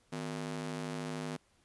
sawtooth ring-modulated tone, 204.9 Hz, G#3, 23 cents flat, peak -30 dBFS, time 0.12-1.37 s, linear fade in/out 10 ms, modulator 46.5 Hz, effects pink hiss -70 dBFS RMS until 1.64 s + resampled to 24000 Hz

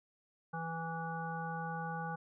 harmonic tone with a mistuned harmonic, 164.81 Hz, E3, in tune, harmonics 1 / 3 / 5 / 7 / 9, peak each -41 / -48 / -41 / -47 / -45 dBFS, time 0.53-2.16 s, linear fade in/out 10 ms, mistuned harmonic 9, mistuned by -18 cents, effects none

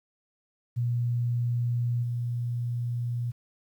sine tone with level steps, 120 Hz, B2, 49 cents flat, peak -24 / -27 dBFS, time 0.76-3.32 s, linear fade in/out 20 ms, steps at 2.02 s, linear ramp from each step 20 ms, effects 10-bit

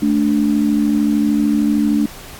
sine tone pair together, 218.6 / 291.8 Hz, A3 / D4, -11 / -11 cents, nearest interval perfect fourth, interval 500 cents, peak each -15 dBFS, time 0.02-2.06 s, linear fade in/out 5 ms, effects pink hiss -36 dBFS RMS until 2.39 s + AAC 64 kbps

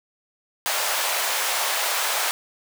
pink high-pass noise, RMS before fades -24 dBFS, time 0.66-2.31 s, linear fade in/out 0 ms, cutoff 630 Hz, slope 24 dB/octave, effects none

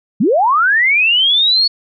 sine linear sweep, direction up, 164.81 to 4435 Hz, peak -9 dBFS, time 0.2-1.68 s, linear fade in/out 10 ms, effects none

